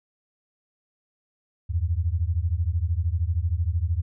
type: beating tone pair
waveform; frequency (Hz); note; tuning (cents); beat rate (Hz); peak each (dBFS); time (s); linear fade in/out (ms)
sine; 79.3 / 92.3; D#2 / F#2; +33 / -4; 13; -24 / -25; 1.69-4.02; 20
effects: none